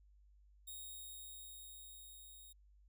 5% pulse tone with level ramp, 3742 Hz, A#7, 6 cents sharp, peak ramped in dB -39 to -48 dBFS, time 0.67-2.53 s, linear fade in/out 10 ms, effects added 50 Hz sine -63 dBFS peak until 2.88 s

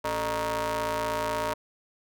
sawtooth ring-modulated tone, 165.5 Hz, E3, 7 cents sharp, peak -20 dBFS, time 0.04-1.54 s, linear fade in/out 10 ms, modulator 773 Hz, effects none

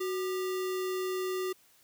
sine tone with sample-and-hold, 371.2 Hz, F#4, 6 cents sharp, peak -30 dBFS, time 0-1.53 s, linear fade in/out 10 ms, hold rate 1575 Hz, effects white hiss -63 dBFS RMS until 1.83 s

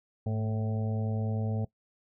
harmonic tone with a mistuned harmonic, 110 Hz, A2, in tune, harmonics 1 / 2 / 4 / 5 / 6 / 7, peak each -29 / -35 / -41 / -43 / -45 / -46 dBFS, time 0.26-1.65 s, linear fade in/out 5 ms, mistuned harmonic 1, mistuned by -57 cents, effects noise-tail reverb RT60 0.1 s tail -20 dB re dry

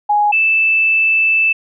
sine tone pair in turn, 831 / 2638 Hz, G#5 / E7, +1 / +1 cents, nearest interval octave + minor sixth, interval 2000 cents, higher second, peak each -10 dBFS, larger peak neither, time 0.09-0.32 / 0.32-1.53 s, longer second, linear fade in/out 10 ms, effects none

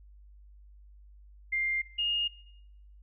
sine tone pair in turn, 2100 / 2844 Hz, C7 / F7, +6 / +31 cents, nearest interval perfect fourth, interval 525 cents, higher second, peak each -27 dBFS, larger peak neither, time 1.52-1.82 / 1.98-2.28 s, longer neither, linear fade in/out 10 ms, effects noise-tail reverb RT60 0.8 s tail -19 dB re dry + added 50 Hz sine -51 dBFS peak until 3.02 s

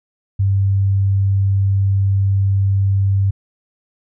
sine tone, 98 Hz, G2, in tune, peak -12 dBFS, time 0.39-3.31 s, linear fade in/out 10 ms, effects none

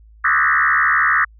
sine tone with frequency modulation, 1550 Hz, G6, 20 cents flat, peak -12 dBFS, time 0.24-1.25 s, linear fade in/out 10 ms, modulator 73 Hz, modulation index 5.2, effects added 54 Hz sine -43 dBFS peak until 1.39 s

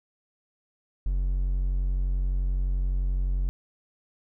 triangle tone, 45.81 Hz, F#1, 17 cents flat, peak -21 dBFS, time 1.06-3.49 s, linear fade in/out 0 ms, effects none

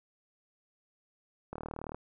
click train, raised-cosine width 1 ms, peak -25 dBFS, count 17, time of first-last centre 1.53-1.946 s, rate 38.5 Hz, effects none

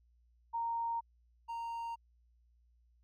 sine / triangle tone pair in turn, 927 / 927 Hz, A#5 / A#5, -10 / -10 cents, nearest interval unison, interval 0 cents, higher neither, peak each -33 / -36 dBFS, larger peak first, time 0.53-1.01 / 1.48-1.96 s, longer neither, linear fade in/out 20 ms, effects added 59 Hz sine -66 dBFS peak until 3.03 s

